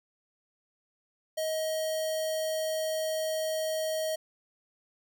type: tone with notch filter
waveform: square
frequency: 632 Hz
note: D#5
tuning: 27 cents sharp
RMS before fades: -31 dBFS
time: 1.37-4.16 s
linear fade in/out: 10 ms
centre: 1500 Hz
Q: 0.81
effects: none